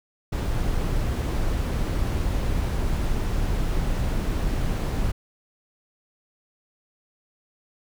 brown noise, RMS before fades -24 dBFS, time 0.32-5.12 s, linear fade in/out 10 ms, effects none

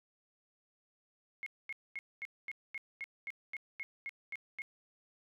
sine tone bursts, 2162 Hz, C#7, 44 cents flat, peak -38 dBFS, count 13, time 1.43-4.619 s, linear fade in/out 0 ms, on 33 ms, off 230 ms, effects none

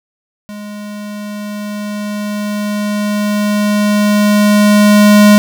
square tone with level ramp, 207.7 Hz, G#3, in tune, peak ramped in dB -26 to -3 dBFS, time 0.49-5.38 s, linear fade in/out 0 ms, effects none

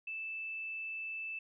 sine tone, 2637 Hz, E7, in tune, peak -38 dBFS, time 0.07-1.39 s, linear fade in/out 5 ms, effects none

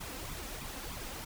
pink noise with flanger, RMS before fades -42 dBFS, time 0-1.25 s, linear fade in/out 10 ms, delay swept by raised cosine 0.84 to 3.84 ms, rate 3.2 Hz, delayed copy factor +0.65, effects none

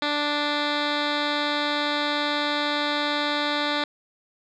10% pulse tone with low-pass filter, 293.7 Hz, D4, in tune, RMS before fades -25 dBFS, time 0.02-3.84 s, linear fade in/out 2 ms, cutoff 3500 Hz, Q 5, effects none

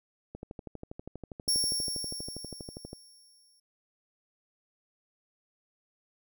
click train, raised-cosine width 2 ms, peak -27 dBFS, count 33, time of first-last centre 0.35-2.931 s, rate 12.4 Hz
25% pulse tone with exponential decay, 5490 Hz, F8, 31 cents flat, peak -19 dBFS, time 1.48-3.6 s, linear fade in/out 5 ms, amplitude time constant 460 ms
effects none

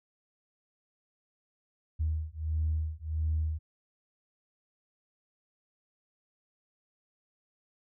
sine beating tone pair, 77.78 / 79.28 Hz, D#2 / D#2, 0 / +33 cents, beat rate 1.5 Hz, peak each -31 dBFS, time 1.99-3.59 s, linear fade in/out 20 ms, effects tanh soft clip ceiling -21 dBFS

